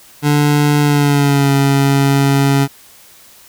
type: tone with pitch glide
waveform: 25% pulse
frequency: 146.83 to 138.75 Hz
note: D3 to C#3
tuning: 0 to +2 cents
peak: -6 dBFS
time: 0.22-2.68 s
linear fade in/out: 50 ms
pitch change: -98 cents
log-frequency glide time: 0.81-1.52 s
effects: white hiss -43 dBFS RMS until 3.48 s